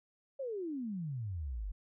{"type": "exponential sweep", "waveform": "sine", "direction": "down", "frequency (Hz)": [566, 43.65], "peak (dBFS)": -36, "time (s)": [0.39, 1.72], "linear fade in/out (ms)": 10, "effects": []}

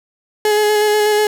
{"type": "tone with vibrato", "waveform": "35% pulse", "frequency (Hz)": 421.7, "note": "G#4", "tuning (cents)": 26, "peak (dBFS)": -10, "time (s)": [0.45, 1.27], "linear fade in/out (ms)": 2, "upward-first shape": "square", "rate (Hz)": 8.2, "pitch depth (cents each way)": 14, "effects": []}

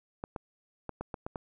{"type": "clicks", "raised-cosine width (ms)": 1, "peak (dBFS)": -22, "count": 7, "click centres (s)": [0.239, 0.362, 0.893, 1.01, 1.142, 1.265, 1.358], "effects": []}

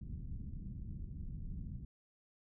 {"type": "low-pass noise", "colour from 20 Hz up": "pink", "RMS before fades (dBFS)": -44, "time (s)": [0.01, 1.85], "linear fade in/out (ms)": 5, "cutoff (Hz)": 200, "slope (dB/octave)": 24, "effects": []}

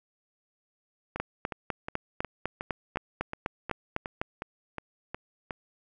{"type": "two click trains", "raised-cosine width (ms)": 0.5, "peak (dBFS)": [-14, -19], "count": [13, 13], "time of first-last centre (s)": [[1.2, 4.215], [1.16, 5.508]], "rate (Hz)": [3.98, 2.76], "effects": []}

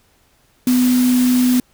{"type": "tone in noise", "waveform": "sine", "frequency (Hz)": 250, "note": "B3", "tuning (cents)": 21, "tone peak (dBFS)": -11, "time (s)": [0.67, 1.6], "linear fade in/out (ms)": 2, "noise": "white", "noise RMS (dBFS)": -26, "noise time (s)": [0.67, 1.6], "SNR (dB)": 12, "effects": ["pink hiss -57 dBFS RMS until 1.73 s"]}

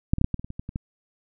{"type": "clicks", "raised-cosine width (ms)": 5, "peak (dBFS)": [-6, -16, -9, -6, -13, -23, -23, -22, -20, -21, -16], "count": 11, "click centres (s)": [0.135, 0.184, 0.214, 0.244, 0.343, 0.395, 0.445, 0.504, 0.595, 0.691, 0.759], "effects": []}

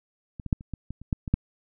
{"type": "clicks", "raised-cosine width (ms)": 5, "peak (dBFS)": [-24, -21, -9, -30, -20, -22, -30, -12, -20, -8], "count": 10, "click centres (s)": [0.398, 0.463, 0.528, 0.609, 0.737, 0.906, 1.016, 1.128, 1.278, 1.34], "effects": []}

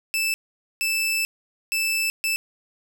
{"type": "tone bursts at uneven times", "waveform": "sawtooth", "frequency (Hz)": 2637, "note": "E7", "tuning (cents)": 0, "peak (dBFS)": -18, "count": 4, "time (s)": [[0.14, 0.34], [0.81, 1.25], [1.72, 2.1], [2.24, 2.36]], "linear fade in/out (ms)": 0, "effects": []}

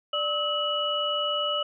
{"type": "tone cluster", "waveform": "sine", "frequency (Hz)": [590, 1287, 2940], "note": ["D5", "E6", "F#7"], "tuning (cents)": [8, -42, -12], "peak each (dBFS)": [-30, -30, -27], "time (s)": [0.13, 1.63], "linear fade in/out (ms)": 5, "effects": []}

